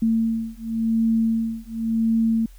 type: beating tone pair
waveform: sine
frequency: 225.2 / 226.12 Hz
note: A3 / A3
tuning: +40 / +48 cents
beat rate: 0.92 Hz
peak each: -22 dBFS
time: 0.02-2.46 s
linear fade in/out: 5 ms
effects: added 42 Hz sine -42 dBFS peak until 2.58 s + white hiss -57 dBFS RMS until 2.58 s